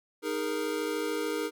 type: chord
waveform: square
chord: D# suspended fourth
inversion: none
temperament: equal with one note detuned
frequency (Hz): 311.1 / 412.7 / 466.2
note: D#4 / G#4 / A#4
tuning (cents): 0 / -11 / 0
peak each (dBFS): -35 / -35 / -34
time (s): 0.22-1.51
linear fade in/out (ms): 50
effects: none